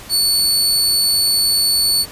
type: tone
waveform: sawtooth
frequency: 4455 Hz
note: C#8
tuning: 8 cents sharp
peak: -10 dBFS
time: 0.09-2.06 s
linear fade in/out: 50 ms
effects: pink hiss -36 dBFS RMS until 2.11 s + resampled to 32000 Hz